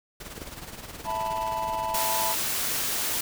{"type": "noise with tremolo", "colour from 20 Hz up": "pink", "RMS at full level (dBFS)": -38, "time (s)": [0.2, 1.96], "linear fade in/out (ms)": 5, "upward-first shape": "sine", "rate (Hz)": 19, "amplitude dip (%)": 60}
{"type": "clicks", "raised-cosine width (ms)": 2, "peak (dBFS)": -24, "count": 2, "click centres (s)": [0.379, 0.418]}
{"type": "chord", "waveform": "triangle", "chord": "E suspended fourth", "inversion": "none", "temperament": "equal", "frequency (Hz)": [659.3, 880, 987.8], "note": ["E5", "A5", "B5"], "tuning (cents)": [0, 0, 0], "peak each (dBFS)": [-32, -28, -29], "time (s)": [1.04, 2.36], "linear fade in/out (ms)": 50}
{"type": "noise", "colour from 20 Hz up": "white", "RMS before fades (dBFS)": -28, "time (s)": [1.94, 3.21], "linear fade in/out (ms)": 5}
{"effects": []}